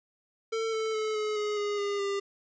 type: tone with pitch steps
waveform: square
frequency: 448.4 / 441 / 433.6 / 426.4 / 419.3 / 412.4 / 405.5 / 398.8 Hz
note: A4 / A4 / A4 / G#4 / G#4 / G#4 / G#4 / G4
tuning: +33 / +4 / -25 / +46 / +17 / -12 / -41 / +30 cents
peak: -29 dBFS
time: 0.52-2.2 s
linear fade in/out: 10 ms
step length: 210 ms
effects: resampled to 16000 Hz + 11-bit